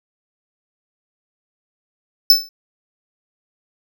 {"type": "tone with exponential decay", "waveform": "square", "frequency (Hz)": 5274, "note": "E8", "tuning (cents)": 0, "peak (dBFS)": -4, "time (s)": [2.3, 2.49], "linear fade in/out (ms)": 2, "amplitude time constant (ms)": 41, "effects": []}